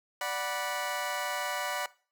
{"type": "chord", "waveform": "20% pulse", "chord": "B minor", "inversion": "first", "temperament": "equal with one note detuned", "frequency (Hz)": [587.3, 740, 978.1], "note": ["D5", "F#5", "B5"], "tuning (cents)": [0, 0, -17], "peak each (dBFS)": -31, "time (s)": [0.21, 1.86], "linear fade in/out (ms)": 2, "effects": ["noise-tail reverb RT60 0.4 s tail -20 dB re dry"]}